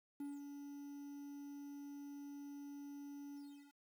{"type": "tone with ADSR envelope", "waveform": "triangle", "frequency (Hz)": 284.7, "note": "C#4", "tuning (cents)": 46, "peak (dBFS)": -40, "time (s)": [0.2, 3.75], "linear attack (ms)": 4, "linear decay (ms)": 200, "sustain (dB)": -6, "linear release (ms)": 390, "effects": ["11-bit"]}